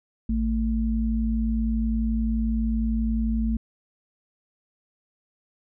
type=tone pair together; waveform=sine; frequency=55.6 / 223.5 Hz; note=A1 / A3; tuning=+19 / +27 cents; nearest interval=2 octaves; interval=2408 cents; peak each=-24 dBFS; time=0.29-3.57 s; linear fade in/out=5 ms; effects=none